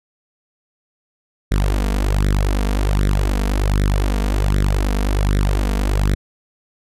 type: tone with flanger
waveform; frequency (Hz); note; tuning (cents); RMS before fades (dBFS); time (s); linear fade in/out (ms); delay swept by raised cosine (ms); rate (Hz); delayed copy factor
sawtooth; 49.61; G1; +21; -17; 1.51-6.15; 10; 0.52 to 4.42; 1.3; +0.8
effects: resampled to 32000 Hz